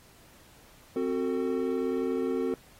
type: chord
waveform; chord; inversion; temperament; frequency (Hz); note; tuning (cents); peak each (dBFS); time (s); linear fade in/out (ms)
triangle; F# diminished; second; equal with one note detuned; 261.6 / 370 / 449.2; C4 / F#4 / A4; 0 / 0 / +36; -29; 0.96-2.54; 2
effects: pink hiss -57 dBFS RMS until 2.79 s + AAC 48 kbps